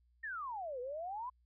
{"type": "exponential two-way sweep", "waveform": "sine", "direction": "down then up", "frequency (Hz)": [1873, 480, 1039], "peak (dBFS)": -39, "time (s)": [0.23, 1.3], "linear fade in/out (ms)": 10, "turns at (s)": 0.8, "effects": ["added 60 Hz sine -68 dBFS peak until 1.45 s"]}